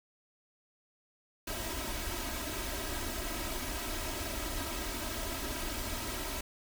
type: noise with comb filter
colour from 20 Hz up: pink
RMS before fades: -37 dBFS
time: 1.47-6.41 s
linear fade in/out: 5 ms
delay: 3.1 ms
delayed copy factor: +0.75
effects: none